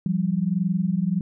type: tone pair together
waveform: sine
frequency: 171.6 / 193.13 Hz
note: F3 / G3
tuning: -30 / -26 cents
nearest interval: major second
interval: 204 cents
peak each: -23 dBFS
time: 0.06-1.21 s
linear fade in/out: 2 ms
effects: none